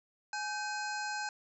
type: harmonic tone with a mistuned harmonic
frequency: 840 Hz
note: G#5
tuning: 19 cents sharp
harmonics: 1 / 2 / 3 / 5 / 6 / 7 / 8 / 9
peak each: -38 / -38 / -47 / -46 / -48 / -53 / -50 / -52 dBFS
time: 0.33-1.29 s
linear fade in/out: 2 ms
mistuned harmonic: 2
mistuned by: -140 cents
effects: none